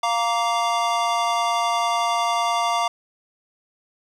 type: chord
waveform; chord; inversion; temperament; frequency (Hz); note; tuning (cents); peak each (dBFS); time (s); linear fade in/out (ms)
square; Bb major; second; equal with one note detuned; 698.5 / 932.3 / 1160.5; F5 / Bb5 / D6; 0 / 0 / -21; -24 / -25 / -25; 0.03-2.88; 5
effects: low-pass 7000 Hz 12 dB/octave + 9-bit